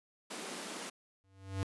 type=high-pass noise; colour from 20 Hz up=pink; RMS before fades=-43 dBFS; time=0.3-0.9 s; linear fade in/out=10 ms; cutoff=190 Hz; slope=48 dB/octave
type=tone with exponential growth; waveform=square; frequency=96.5 Hz; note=G2; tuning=27 cents flat; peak=-31 dBFS; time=1.24-1.63 s; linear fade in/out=0 ms; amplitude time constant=83 ms
effects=resampled to 24000 Hz